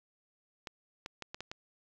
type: clicks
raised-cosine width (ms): 0.2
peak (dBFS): -23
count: 6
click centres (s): 0.672 / 1.061 / 1.223 / 1.345 / 1.406 / 1.515
effects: low-pass 7000 Hz 12 dB/octave + 9-bit